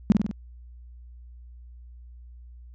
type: tone with echo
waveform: sine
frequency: 205.7 Hz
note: G#3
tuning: 16 cents flat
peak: -11 dBFS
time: 0.1-0.12 s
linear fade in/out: 0 ms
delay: 48 ms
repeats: 4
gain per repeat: -4 dB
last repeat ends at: 0.312 s
effects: added 60 Hz sine -43 dBFS peak until 2.74 s + resampled to 16000 Hz